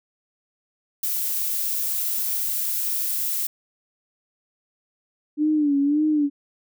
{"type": "noise", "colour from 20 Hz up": "violet", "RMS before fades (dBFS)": -25, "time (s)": [1.03, 3.47], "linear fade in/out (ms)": 5}
{"type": "tone with vibrato", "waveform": "sine", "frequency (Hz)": 293.7, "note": "D4", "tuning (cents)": 0, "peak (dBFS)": -17, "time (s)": [5.37, 6.3], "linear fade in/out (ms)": 50, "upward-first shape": "sine", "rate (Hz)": 1.8, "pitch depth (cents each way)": 86}
{"effects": []}